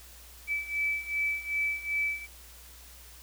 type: beating tone pair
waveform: sine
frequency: 2306 / 2308.6 Hz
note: D7 / D7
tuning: -32 / -30 cents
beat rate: 2.6 Hz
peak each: -33 / -30 dBFS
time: 0.47-2.27 s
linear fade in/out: 50 ms
effects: added 60 Hz sine -52 dBFS peak until 3.22 s + white hiss -52 dBFS RMS until 3.22 s